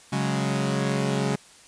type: chord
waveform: sawtooth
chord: C# suspended fourth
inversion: none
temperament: equal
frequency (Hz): 138.59 / 185 / 207.7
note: C#3 / F#3 / G#3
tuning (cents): 0 / 0 / 0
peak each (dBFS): -22 / -25 / -24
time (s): 0.12-1.36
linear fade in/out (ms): 10
effects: white hiss -51 dBFS RMS until 1.67 s + resampled to 22050 Hz